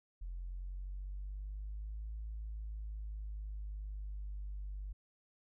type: exponential two-way sweep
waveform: sine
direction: up then down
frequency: 43.38 to 54 to 49.04 Hz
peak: -39 dBFS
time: 0.21-4.93 s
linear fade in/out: 10 ms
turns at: 2.14 s
effects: tanh soft clip ceiling -36 dBFS